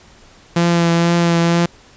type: tone with vibrato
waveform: sawtooth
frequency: 170 Hz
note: F3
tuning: 46 cents flat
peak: -8 dBFS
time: 0.56-1.66 s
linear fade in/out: 5 ms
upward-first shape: triangle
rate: 2.1 Hz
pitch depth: 19 cents each way
effects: pink hiss -46 dBFS RMS until 1.96 s + resampled to 16000 Hz